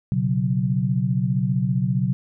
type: chord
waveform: sine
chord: B suspended second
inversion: none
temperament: equal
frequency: 123.47 / 138.59 / 185 Hz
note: B2 / C#3 / F#3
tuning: 0 / 0 / 0 cents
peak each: -23 dBFS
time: 0.12-2.13 s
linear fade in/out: 0 ms
effects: none